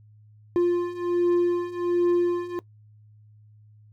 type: beating tone pair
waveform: triangle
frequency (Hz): 349.2 / 350.5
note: F4 / F4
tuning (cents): 0 / +6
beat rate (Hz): 1.3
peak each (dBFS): -23 / -20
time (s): 0.56-2.59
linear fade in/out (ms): 0
effects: noise-tail reverb RT60 0.1 s tail -19 dB re dry + added 106 Hz sine -50 dBFS peak until 3.92 s